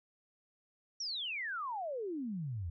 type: exponential sweep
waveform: sine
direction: down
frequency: 5780 to 78.7 Hz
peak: -36 dBFS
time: 1-2.7 s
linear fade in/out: 5 ms
effects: none